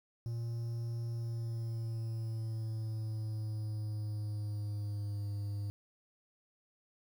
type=tone with pitch glide; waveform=triangle; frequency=116.54 to 102.04 Hz; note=A#2 to G#2; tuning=0 to -30 cents; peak=-33 dBFS; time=0.26-5.7 s; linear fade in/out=0 ms; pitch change=-230 cents; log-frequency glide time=1.09-5.28 s; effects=10-bit

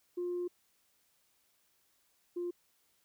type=tone pair in turn; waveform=sine; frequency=354 / 350.7 Hz; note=F4 / F4; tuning=+23 / +7 cents; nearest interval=unison; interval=16 cents; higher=first; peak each=-32 / -33 dBFS; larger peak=first; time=0.17-0.48 / 2.36-2.51 s; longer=first; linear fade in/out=10 ms; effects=tanh soft clip ceiling -30 dBFS + white hiss -73 dBFS RMS until 3.04 s

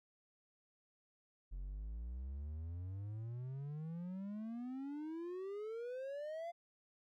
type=exponential sweep; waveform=triangle; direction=up; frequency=43.65 to 696 Hz; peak=-40 dBFS; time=1.51-6.52 s; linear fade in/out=20 ms; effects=none

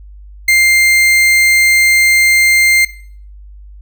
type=tone; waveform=40% pulse; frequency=2100 Hz; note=C7; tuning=6 cents sharp; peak=-6 dBFS; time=0.48-2.85 s; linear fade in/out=5 ms; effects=noise-tail reverb RT60 0.5 s tail -17 dB re dry + added 50 Hz sine -32 dBFS peak until 3.81 s

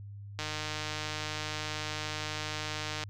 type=click train; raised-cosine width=0.2 ms; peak=-18 dBFS; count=406; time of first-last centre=0.39-3.037 s; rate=153 Hz; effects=added 101 Hz sine -42 dBFS peak until 3.09 s

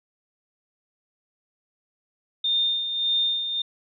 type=tone with tremolo; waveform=sine; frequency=3630 Hz; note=A#7; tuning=47 cents flat; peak=-19 dBFS; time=2.44-3.62 s; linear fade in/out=5 ms; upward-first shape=sine; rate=1.7 Hz; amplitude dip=55%; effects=none

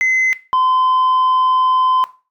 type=tone pair in turn; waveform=sine; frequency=2049 / 1026.3 Hz; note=C7 / C6; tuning=-37 / -34 cents; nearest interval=octave; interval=1197 cents; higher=first; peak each=-9 dBFS; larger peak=neither; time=0.01-0.33 / 0.53-2.04 s; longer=second; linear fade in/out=0 ms; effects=noise-tail reverb RT60 0.3 s tail -17 dB re dry + tanh soft clip ceiling -10 dBFS

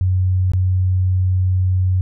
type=tone with dropouts; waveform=sine; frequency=92.5 Hz; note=F#2; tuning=in tune; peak=-13 dBFS; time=0.01-2.01 s; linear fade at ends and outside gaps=0 ms; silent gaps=0.518-0.535 s; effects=none

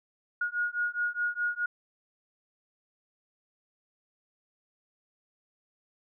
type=beating tone pair; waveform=sine; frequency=1438 / 1442.8 Hz; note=F#6 / F#6; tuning=-50 / -44 cents; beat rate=4.8 Hz; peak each=-31 dBFS; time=0.41-1.66 s; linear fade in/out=5 ms; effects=none

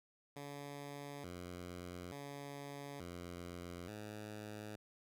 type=tone with pitch steps; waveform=10% pulse; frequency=142.8 / 88.8 / 141.8 / 87.6 / 106 Hz; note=D3 / F2 / C#3 / F2 / G#2; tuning=-48 / +29 / +40 / +6 / +36 cents; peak=-38 dBFS; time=0.36-4.76 s; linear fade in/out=5 ms; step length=880 ms; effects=none

